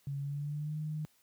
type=tone with pitch glide; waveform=sine; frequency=140 to 153.56 Hz; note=C#3 to D#3; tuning=+18 to -22 cents; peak=-34 dBFS; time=0.07-1.05 s; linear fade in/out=0 ms; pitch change=+160 cents; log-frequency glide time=0.2-0.77 s; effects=white hiss -69 dBFS RMS until 1.22 s + high-pass 60 Hz 12 dB/octave